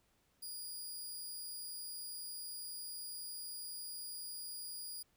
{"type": "tone", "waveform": "15% pulse", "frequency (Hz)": 4866, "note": "D#8", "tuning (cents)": -39, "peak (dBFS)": -37, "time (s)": [0.42, 5.03], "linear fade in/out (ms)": 10, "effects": ["pink hiss -75 dBFS RMS until 5.16 s"]}